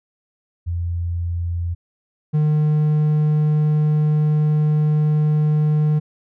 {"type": "tone pair in turn", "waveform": ["sine", "triangle"], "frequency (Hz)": [86, 151.78], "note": ["F2", "D#3"], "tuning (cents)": [-26, -43], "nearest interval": "minor seventh", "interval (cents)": 983, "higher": "second", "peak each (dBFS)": [-20, -12], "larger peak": "second", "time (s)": [[0.66, 1.75], [2.33, 6]], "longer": "second", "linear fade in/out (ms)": 20, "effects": []}